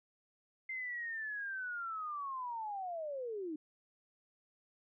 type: linear sweep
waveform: sine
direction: down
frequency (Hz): 2093 to 293.7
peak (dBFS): -38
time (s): 0.69-3.56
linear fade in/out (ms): 5
effects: none